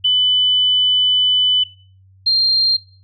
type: tone pair in turn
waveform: sine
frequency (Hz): 3000 / 4188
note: F#7 / C8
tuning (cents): +23 / +1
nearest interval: tritone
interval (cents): 578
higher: second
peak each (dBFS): -11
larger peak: neither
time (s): 0.04-1.64 / 2.26-2.77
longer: first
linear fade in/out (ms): 10
effects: noise-tail reverb RT60 0.4 s tail -18 dB re dry + added 95 Hz sine -46 dBFS peak until 3.03 s